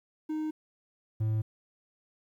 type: tone pair in turn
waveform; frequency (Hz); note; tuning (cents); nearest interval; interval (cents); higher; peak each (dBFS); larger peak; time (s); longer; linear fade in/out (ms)
triangle; 310 / 109.19; D#4 / A2; -6 / -13; octave + tritone; 1807; first; -28 / -24; second; 0.29-0.51 / 1.2-1.42; neither; 10
effects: 11-bit